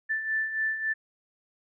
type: beating tone pair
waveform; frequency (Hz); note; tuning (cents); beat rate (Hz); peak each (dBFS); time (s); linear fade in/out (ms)
sine; 1760 / 1763.6; A6 / A6; 0 / +4; 3.6; -34 / -27; 0.09-0.94; 20
effects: none